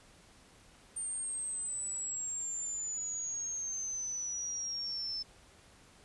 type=exponential sweep; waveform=sine; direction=down; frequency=8820 to 5260 Hz; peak=-35 dBFS; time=0.96-5.23 s; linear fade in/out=10 ms; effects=pink hiss -60 dBFS RMS until 6.04 s + resampled to 24000 Hz